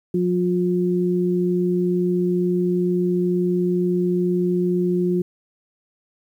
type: tone pair together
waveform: sine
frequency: 178.97 / 356.8 Hz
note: F3 / F4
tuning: +43 / +37 cents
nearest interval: octave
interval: 1194 cents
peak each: -20 dBFS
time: 0.14-5.22 s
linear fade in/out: 5 ms
effects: 9-bit